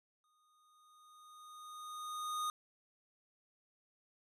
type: tone with exponential growth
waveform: square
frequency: 1234 Hz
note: D#6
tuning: 15 cents flat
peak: -35 dBFS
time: 0.24-2.5 s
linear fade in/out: 1 ms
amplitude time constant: 490 ms
effects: resampled to 32000 Hz

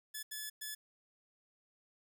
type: tone bursts at uneven times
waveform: 5% pulse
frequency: 1723 Hz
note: A6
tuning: 37 cents flat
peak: -30 dBFS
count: 3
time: 0.14-0.23 / 0.31-0.5 / 0.61-0.75 s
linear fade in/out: 10 ms
effects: none

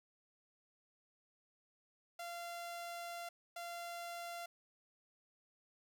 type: tone bursts at uneven times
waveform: sawtooth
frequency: 689 Hz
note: F5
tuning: 24 cents flat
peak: -40 dBFS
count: 2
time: 2.19-3.29 / 3.56-4.46 s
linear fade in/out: 5 ms
effects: none

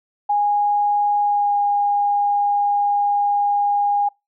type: tone with pitch glide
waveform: sine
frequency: 823 to 815.9 Hz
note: G#5 to G#5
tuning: -16 to -31 cents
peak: -15 dBFS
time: 0.29-4.09 s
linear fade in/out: 10 ms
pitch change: -15 cents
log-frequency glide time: 1.21-1.56 s
effects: noise-tail reverb RT60 0.2 s tail -24 dB re dry

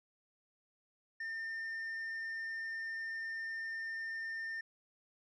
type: tone with tanh clipping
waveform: sine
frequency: 1807 Hz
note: A6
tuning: 46 cents sharp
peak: -39 dBFS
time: 1.2-4.61 s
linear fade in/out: 5 ms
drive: 3 dB
effects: none

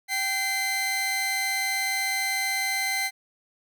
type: tone pair together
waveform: sawtooth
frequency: 779 / 2064 Hz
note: G5 / C7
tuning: -11 / -24 cents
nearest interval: octave + perfect fourth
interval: 1687 cents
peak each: -28 / -22 dBFS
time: 0.08-3.11 s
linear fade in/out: 50 ms
effects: none

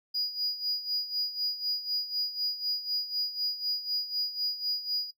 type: tone with tremolo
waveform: triangle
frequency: 4900 Hz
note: D#8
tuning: 27 cents flat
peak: -26 dBFS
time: 0.14-5.11 s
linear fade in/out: 10 ms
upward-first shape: sine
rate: 4 Hz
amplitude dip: 75%
effects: noise-tail reverb RT60 0.1 s tail -17 dB re dry

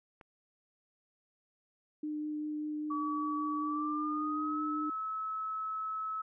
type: click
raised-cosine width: 0.5 ms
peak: -37 dBFS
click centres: 0.212 s
type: tone with vibrato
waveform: sine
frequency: 302.2 Hz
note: D4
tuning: 50 cents sharp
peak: -34 dBFS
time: 2.03-4.9 s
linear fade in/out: 5 ms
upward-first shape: triangle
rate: 5.1 Hz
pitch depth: 8 cents each way
type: tone with pitch glide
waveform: sine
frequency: 1141 to 1295.6 Hz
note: C#6 to E6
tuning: +50 to -30 cents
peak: -34 dBFS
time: 2.9-6.22 s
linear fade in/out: 10 ms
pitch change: +220 cents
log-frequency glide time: 3.61-4.62 s
effects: none

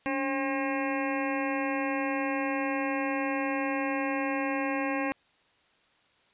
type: harmonic tone with a mistuned harmonic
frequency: 269 Hz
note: C4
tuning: 48 cents sharp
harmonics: 1 / 2 / 3 / 4 / 6 / 7 / 8 / 9 / 10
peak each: -31 / -34 / -36 / -37 / -39 / -39 / -40 / -41 / -41 dBFS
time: 0.06-5.12 s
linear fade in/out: 0 ms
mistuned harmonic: 1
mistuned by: +92 cents
effects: white hiss -65 dBFS RMS until 6.33 s + resampled to 8000 Hz

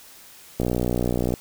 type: click train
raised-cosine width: 2 ms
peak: -10 dBFS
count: 46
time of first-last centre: 0.6-1.339 s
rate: 60.9 Hz
effects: white hiss -47 dBFS RMS until 1.4 s

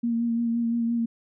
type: tone with vibrato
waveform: sine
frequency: 233.1 Hz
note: A#3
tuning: in tune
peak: -22 dBFS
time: 0.03-1.06 s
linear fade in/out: 10 ms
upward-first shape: sine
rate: 5.8 Hz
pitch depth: 23 cents each way
effects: none

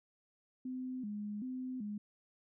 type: tone with vibrato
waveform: sine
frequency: 230.7 Hz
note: A#3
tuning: 18 cents flat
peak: -38 dBFS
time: 0.65-1.98 s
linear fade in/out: 5 ms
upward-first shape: square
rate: 1.3 Hz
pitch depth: 180 cents each way
effects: none

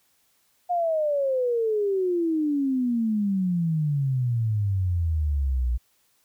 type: exponential sweep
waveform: sine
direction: down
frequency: 720 to 58 Hz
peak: -21 dBFS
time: 0.69-5.78 s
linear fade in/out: 20 ms
effects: white hiss -66 dBFS RMS until 6.24 s

